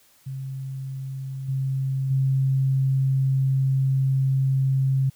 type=tone with level steps; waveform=sine; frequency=133.9 Hz; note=C3; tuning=40 cents sharp; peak=-29 / -22 / -18 dBFS; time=0.26-5.1 s; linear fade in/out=10 ms; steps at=1.48 / 2.1 s; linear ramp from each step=10 ms; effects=white hiss -58 dBFS RMS until 5.15 s